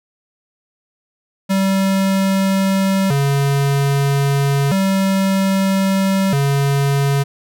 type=tone with vibrato; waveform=square; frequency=164.4 Hz; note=E3; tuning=4 cents flat; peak=-14 dBFS; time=1.49-7.24 s; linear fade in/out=20 ms; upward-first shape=square; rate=0.31 Hz; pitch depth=280 cents each way; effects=none